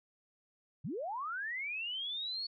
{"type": "linear sweep", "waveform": "sine", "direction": "up", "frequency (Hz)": [108.1, 4435], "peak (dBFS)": -36, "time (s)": [0.84, 2.47], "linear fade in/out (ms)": 10, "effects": []}